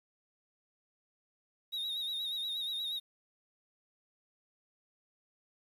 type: tone with vibrato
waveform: triangle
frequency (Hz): 3767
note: A#7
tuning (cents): +17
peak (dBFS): -33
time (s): 1.72-3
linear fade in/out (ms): 20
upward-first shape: sine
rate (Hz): 8.4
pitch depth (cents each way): 59
effects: 10-bit